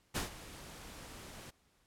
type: noise with ADSR envelope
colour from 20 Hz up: pink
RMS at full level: -34 dBFS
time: 0.14-1.51 s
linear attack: 23 ms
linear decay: 130 ms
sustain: -16 dB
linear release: 15 ms
effects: pink hiss -72 dBFS RMS until 1.86 s + low-pass 12000 Hz 12 dB/octave